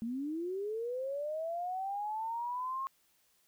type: linear sweep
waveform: sine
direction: up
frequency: 220.1 to 1085 Hz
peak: -34 dBFS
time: 0.02-2.87 s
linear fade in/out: 0 ms
effects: white hiss -71 dBFS RMS until 3.47 s